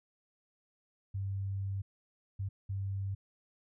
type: tone bursts at uneven times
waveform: sine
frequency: 97.8 Hz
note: G2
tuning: 4 cents flat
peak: -33 dBFS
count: 3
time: 1.14-1.82 / 2.39-2.49 / 2.69-3.15 s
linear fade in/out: 10 ms
effects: none